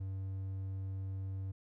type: tone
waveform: triangle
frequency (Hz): 96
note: G2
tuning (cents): -36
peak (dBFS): -35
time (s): 0-1.52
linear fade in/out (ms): 10
effects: none